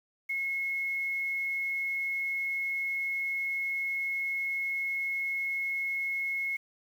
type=tone with quantisation; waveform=sine; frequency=2174 Hz; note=C#7; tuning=34 cents flat; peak=-29 dBFS; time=0.29-6.57 s; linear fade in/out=10 ms; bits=9; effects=none